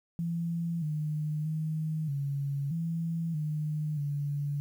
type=tone with pitch steps; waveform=sine; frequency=168.4 / 152.2 / 156.8 / 140.5 / 165.6 / 152.3 / 144.1 Hz; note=E3 / D#3 / D#3 / C#3 / E3 / D#3 / D3; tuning=+37 / -38 / +14 / +24 / +8 / -37 / -33 cents; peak=-29 dBFS; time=0.19-4.6 s; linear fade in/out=0 ms; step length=630 ms; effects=10-bit